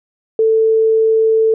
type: tone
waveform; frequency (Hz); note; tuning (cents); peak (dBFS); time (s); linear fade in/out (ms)
sine; 443.7; A4; +14; -9; 0.39-1.54; 2
effects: none